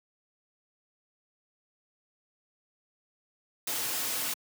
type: noise with comb filter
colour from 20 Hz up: white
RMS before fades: -32 dBFS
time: 3.67-4.34 s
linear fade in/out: 5 ms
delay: 5.1 ms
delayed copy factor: -0.5
effects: high-pass 150 Hz 12 dB/octave